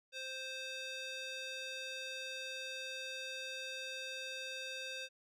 square tone with band-pass filter, 523.3 Hz, C5, in tune, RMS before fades -44 dBFS, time 0.12-5.09 s, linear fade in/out 50 ms, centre 3400 Hz, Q 1.5, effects none

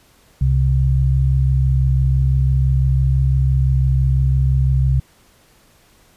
sine tone pair together, 66.45 / 132.4 Hz, C2 / C3, +27 / +21 cents, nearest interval octave, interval 1194 cents, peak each -15 / -15 dBFS, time 0.41-5 s, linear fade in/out 5 ms, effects pink hiss -53 dBFS RMS until 6.16 s + resampled to 32000 Hz

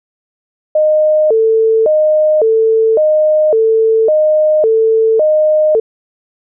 sine tone with vibrato, 523.3 Hz, C5, in tune, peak -7 dBFS, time 0.75-5.8 s, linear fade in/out 5 ms, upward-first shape square, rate 0.9 Hz, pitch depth 280 cents each way, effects none

